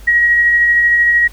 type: tone with tremolo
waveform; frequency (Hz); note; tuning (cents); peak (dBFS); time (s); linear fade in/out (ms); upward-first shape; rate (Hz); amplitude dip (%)
sine; 1900; A#6; +33; -7; 0.07-1.28; 10; sine; 13; 25
effects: added 50 Hz sine -34 dBFS peak until 1.32 s + pink hiss -43 dBFS RMS until 1.32 s